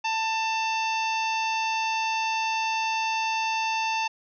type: harmonic tone with a mistuned harmonic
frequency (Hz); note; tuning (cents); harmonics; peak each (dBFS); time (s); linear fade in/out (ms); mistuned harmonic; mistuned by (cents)
890; A5; +20; 1 / 2 / 3 / 4 / 5 / 6 / 7; -26 / -39 / -29 / -39 / -39 / -41 / -42; 0.04-4.08; 10; 5; +46
effects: none